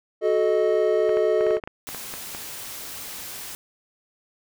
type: chord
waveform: triangle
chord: D# diminished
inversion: first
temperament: equal with one note detuned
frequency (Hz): 370 / 434.2 / 622.3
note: F#4 / A4 / D#5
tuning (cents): 0 / -23 / 0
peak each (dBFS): -22 / -19 / -21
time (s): 0.21-1.6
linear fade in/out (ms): 50
type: clicks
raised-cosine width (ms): 0.5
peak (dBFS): -19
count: 12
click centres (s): 1.093 / 1.171 / 1.409 / 1.467 / 1.508 / 1.569 / 1.638 / 1.675 / 1.889 / 1.947 / 2.139 / 2.349
type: noise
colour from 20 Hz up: white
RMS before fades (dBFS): -36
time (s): 1.87-3.55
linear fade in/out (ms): 0
effects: none